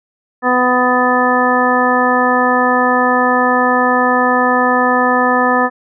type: harmonic tone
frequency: 250 Hz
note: B3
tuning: 21 cents sharp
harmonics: 1 / 2 / 3 / 4 / 5 / 7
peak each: -17 / -17 / -17 / -17 / -17 / -17 dBFS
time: 0.42-5.7 s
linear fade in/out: 50 ms
effects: none